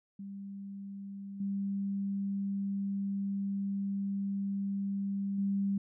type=tone with level steps; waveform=sine; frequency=197.9 Hz; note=G3; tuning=17 cents sharp; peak=-40 / -31 / -28 dBFS; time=0.19-5.78 s; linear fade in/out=5 ms; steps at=1.4 / 5.38 s; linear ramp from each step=5 ms; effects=none

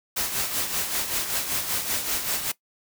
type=noise with tremolo; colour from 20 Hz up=white; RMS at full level=-25 dBFS; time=0.16-2.52 s; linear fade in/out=10 ms; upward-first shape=sine; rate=5.2 Hz; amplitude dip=55%; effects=noise-tail reverb RT60 0.1 s tail -19 dB re dry

